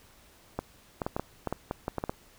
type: clicks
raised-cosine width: 1 ms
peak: -16 dBFS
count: 12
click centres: 0.59 / 1.018 / 1.065 / 1.165 / 1.196 / 1.473 / 1.526 / 1.711 / 1.881 / 1.983 / 2.039 / 2.095 s
effects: pink hiss -58 dBFS RMS until 2.38 s